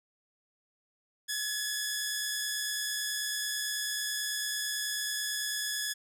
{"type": "tone pair together", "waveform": "10% pulse", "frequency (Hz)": [1689, 1758.1], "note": ["G#6", "A6"], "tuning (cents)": [29, -2], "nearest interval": "minor second", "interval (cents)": 69, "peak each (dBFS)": [-23, -31], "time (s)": [1.28, 5.94], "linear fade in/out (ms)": 20, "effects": []}